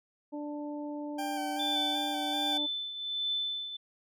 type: harmonic tone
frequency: 294.5 Hz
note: D4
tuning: 5 cents sharp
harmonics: 1 / 2 / 3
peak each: -36 / -42 / -46 dBFS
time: 0.32-2.67 s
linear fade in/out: 20 ms
type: tone with vibrato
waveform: 40% pulse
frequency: 781 Hz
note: G5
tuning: 7 cents flat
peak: -33 dBFS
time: 1.18-2.58 s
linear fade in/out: 10 ms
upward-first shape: square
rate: 2.6 Hz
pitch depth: 23 cents each way
type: tone with tremolo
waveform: sine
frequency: 3520 Hz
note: A7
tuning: in tune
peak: -28 dBFS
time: 1.59-3.77 s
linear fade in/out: 10 ms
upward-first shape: triangle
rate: 1.3 Hz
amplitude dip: 70%
effects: none